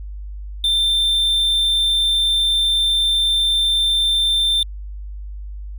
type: tone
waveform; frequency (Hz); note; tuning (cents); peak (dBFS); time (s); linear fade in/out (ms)
triangle; 3572; A7; +25; -13; 0.64-4.63; 2
effects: added 50 Hz sine -28 dBFS peak until 5.78 s